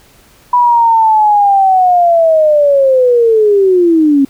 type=linear sweep; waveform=sine; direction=down; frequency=986 to 268.7 Hz; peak=-5 dBFS; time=0.53-4.25 s; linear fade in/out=5 ms; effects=pink hiss -45 dBFS RMS until 4.29 s